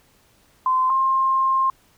sine tone pair in turn, 1033 / 1060.8 Hz, C6 / C6, -22 / +23 cents, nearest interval unison, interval 45 cents, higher second, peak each -16 / -16 dBFS, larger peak neither, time 0.66-0.9 / 0.9-1.7 s, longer second, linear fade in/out 2 ms, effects pink hiss -58 dBFS RMS until 1.97 s

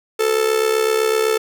45% pulse tone with amplitude modulation, 440 Hz, A4, in tune, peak -12 dBFS, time 0.19-1.38 s, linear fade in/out 10 ms, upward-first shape sine, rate 67.9 Hz, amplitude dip 70%, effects none

